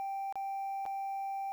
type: tone with dropouts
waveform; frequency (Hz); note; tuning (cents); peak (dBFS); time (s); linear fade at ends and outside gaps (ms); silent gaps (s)
sine; 784; G5; 0; -32; 0-1.52; 0; 0.325-0.356 / 0.854-0.862
effects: tanh soft clip ceiling -33 dBFS + 10-bit